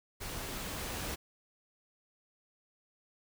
pink noise with level ramp, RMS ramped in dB -41 to -38 dBFS, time 0.2-1.16 s, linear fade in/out 20 ms, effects none

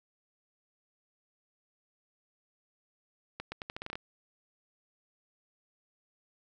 accelerating click train, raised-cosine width 0.3 ms, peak -22 dBFS, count 10, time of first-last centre 3.4-3.955 s, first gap 120 ms, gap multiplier 0.82, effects none

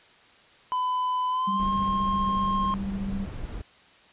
triangle tone with pitch glide, 1005 to 1064.8 Hz, B5 to C6, +30 to +30 cents, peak -22 dBFS, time 0.72-2.74 s, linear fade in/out 0 ms, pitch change +100 cents, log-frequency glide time 1.29-1.68 s
sine tone with tremolo, 196 Hz, G3, in tune, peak -27 dBFS, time 1.47-3.26 s, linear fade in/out 10 ms, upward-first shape sine, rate 15 Hz, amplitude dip 40%
brown noise, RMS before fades -35 dBFS, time 1.59-3.62 s, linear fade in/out 10 ms
effects white hiss -55 dBFS RMS until 4.12 s + resampled to 8000 Hz

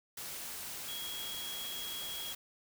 sine tone in noise, 3304 Hz, G#7, 10 cents flat, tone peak -41 dBFS, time 0.88-2.33 s, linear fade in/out 5 ms, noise white, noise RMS -43 dBFS, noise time 0.17-2.35 s, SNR -1 dB, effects none

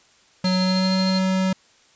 square tone with pitch glide, 185 to 188.23 Hz, F#3 to F#3, 0 to +30 cents, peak -19 dBFS, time 0.44-1.53 s, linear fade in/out 5 ms, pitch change +30 cents, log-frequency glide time 0.56-0.93 s
sine tone with tremolo, 4203 Hz, C8, 7 cents sharp, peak -24 dBFS, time 0.45-1.19 s, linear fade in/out 5 ms, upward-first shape sine, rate 13 Hz, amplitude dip 55%
effects white hiss -56 dBFS RMS until 1.95 s + resampled to 16000 Hz

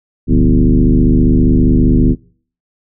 sine tone with frequency modulation, 100 Hz, G2, 35 cents sharp, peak -6 dBFS, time 0.27-2.16 s, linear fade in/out 50 ms, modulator 75.1 Hz, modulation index 2.9, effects noise-tail reverb RT60 0.5 s tail -25 dB re dry

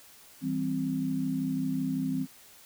sine chord, C major, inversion first, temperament just, 163.52 / 196.22 / 261.6 Hz, E3 / G3 / C4, -14 / +2 / 0 cents, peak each -34 / -35 / -29 dBFS, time 0.41-2.27 s, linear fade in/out 50 ms, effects white hiss -54 dBFS RMS until 2.65 s

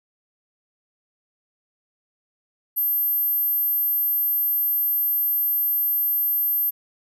sine tone, 12940 Hz, G#9, 46 cents flat, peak -19 dBFS, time 2.76-6.71 s, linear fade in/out 20 ms, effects none

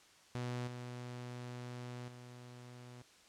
sawtooth tone with level steps, 123 Hz, B2, 7 cents flat, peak -34 / -40 / -47 dBFS, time 0.35-3.02 s, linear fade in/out 0 ms, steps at 0.67 / 2.08 s, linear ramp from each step 5 ms, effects white hiss -63 dBFS RMS until 3.28 s + low-pass 7000 Hz 12 dB/octave

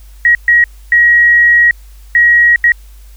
sine tone bursts at uneven times, 1900 Hz, A#6, 33 cents sharp, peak -4 dBFS, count 5, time 0.25-0.35 / 0.48-0.64 / 0.92-1.71 / 2.15-2.56 / 2.64-2.72 s, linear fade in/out 2 ms, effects added 50 Hz sine -33 dBFS peak until 3.16 s + white hiss -48 dBFS RMS until 3.16 s

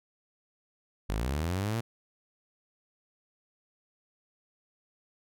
sawtooth linear sweep, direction up, 46.25 to 118.3 Hz, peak -25 dBFS, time 1.09-1.81 s, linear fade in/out 10 ms, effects none

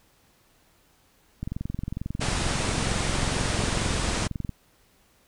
click train, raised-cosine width 5 ms, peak -18 dBFS, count 69, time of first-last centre 1.43-4.493 s, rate 22.2 Hz
pink low-pass noise, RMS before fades -28 dBFS, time 2.2-4.28 s, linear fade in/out 20 ms, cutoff 9800 Hz, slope 96 dB/octave
effects pink hiss -62 dBFS RMS until 5.27 s

